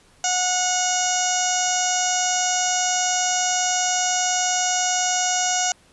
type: harmonic tone with a mistuned harmonic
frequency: 730 Hz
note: F#5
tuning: 24 cents flat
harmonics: 1 / 2 / 3 / 4 / 5 / 6 / 7 / 8 / 9 / 10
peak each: -24 / -30 / -34 / -30 / -36 / -36 / -33 / -27 / -25 / -28 dBFS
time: 0.24-5.72 s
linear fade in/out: 2 ms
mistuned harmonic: 4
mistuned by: -17 cents
effects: pink hiss -55 dBFS RMS until 5.92 s + resampled to 24000 Hz